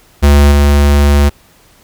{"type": "tone with level steps", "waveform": "square", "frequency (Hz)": 71.8, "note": "D2", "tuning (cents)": -39, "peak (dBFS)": [-4, -6], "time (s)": [0.22, 1.3], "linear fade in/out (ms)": 20, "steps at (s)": 0.51, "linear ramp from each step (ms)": 10, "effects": ["pink hiss -46 dBFS RMS until 1.83 s"]}